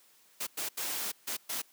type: noise bursts at uneven times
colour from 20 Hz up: white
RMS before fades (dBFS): -35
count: 5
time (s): 0.4-0.47 / 0.57-0.69 / 0.77-1.12 / 1.27-1.37 / 1.49-1.62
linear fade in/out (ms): 10
effects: white hiss -63 dBFS RMS until 1.72 s + high-pass 200 Hz 12 dB/octave